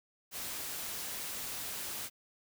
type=noise; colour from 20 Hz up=white; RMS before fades=-40 dBFS; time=0.31-2.1 s; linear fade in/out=50 ms; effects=none